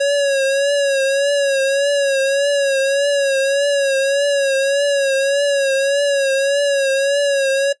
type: tone with vibrato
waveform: square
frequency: 554.4 Hz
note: C#5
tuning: in tune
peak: -14 dBFS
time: 0-7.73 s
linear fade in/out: 10 ms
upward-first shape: triangle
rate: 1.7 Hz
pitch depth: 61 cents each way
effects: noise-tail reverb RT60 0.1 s tail -18 dB re dry + resampled to 22050 Hz